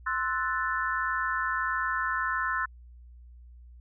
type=chord; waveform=sine; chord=F# half-diminished seventh; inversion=second; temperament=equal; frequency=1046.5 / 1318.5 / 1480 / 1760 Hz; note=C6 / E6 / F#6 / A6; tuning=0 / 0 / 0 / 0 cents; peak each=-32 dBFS; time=0.06-2.66 s; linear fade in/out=10 ms; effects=added 60 Hz sine -47 dBFS peak until 3.8 s